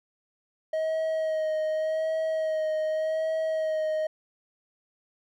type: tone with vibrato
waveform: triangle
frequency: 631 Hz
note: D#5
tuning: 24 cents sharp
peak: -23 dBFS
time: 0.73-4.07 s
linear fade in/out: 5 ms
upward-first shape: sine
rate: 0.86 Hz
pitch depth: 21 cents each way
effects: none